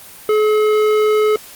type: tone with tanh clipping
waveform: sine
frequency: 427.4 Hz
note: G#4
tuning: 50 cents sharp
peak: -13 dBFS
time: 0.29-1.36 s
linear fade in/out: 2 ms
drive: 14 dB
effects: white hiss -38 dBFS RMS until 1.55 s + Opus 32 kbps